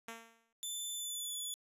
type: tone with exponential decay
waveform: 5% pulse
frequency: 228.3 Hz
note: A#3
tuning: 36 cents flat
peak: -31 dBFS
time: 0.08-0.53 s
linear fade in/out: 2 ms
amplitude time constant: 96 ms
type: tone with pitch glide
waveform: 15% pulse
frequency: 3523 to 3443 Hz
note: A7 to A7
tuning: +1 to -38 cents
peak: -32 dBFS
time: 0.63-1.54 s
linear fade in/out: 0 ms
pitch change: -39 cents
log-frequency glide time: 0.94-1.36 s
effects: resampled to 32000 Hz